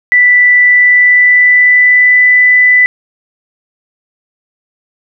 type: tone with pitch glide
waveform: sine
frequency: 1975.5 to 1992.7 Hz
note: B6 to B6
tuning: 0 to +15 cents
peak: -3 dBFS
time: 0.12-2.86 s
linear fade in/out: 0 ms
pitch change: +15 cents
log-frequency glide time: 0.58-2.27 s
effects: none